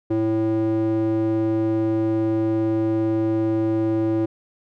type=tone with band-pass filter; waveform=square; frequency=110.3 Hz; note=A2; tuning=5 cents sharp; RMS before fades=-21 dBFS; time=0.1-4.26 s; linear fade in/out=10 ms; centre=370 Hz; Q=3.1; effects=none